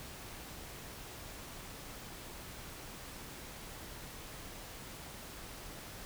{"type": "silence", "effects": ["pink hiss -48 dBFS RMS until 6.05 s"]}